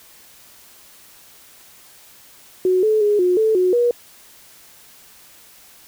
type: tone with pitch steps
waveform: sine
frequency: 369.2 / 432.5 / 415.2 / 360.6 / 439.1 / 365.9 / 480.7 Hz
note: F#4 / A4 / G#4 / F#4 / A4 / F#4 / B4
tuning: -4 / -30 / 0 / -45 / -4 / -19 / -47 cents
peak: -13 dBFS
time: 2.65-3.91 s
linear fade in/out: 2 ms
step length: 180 ms
effects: white hiss -47 dBFS RMS until 5.87 s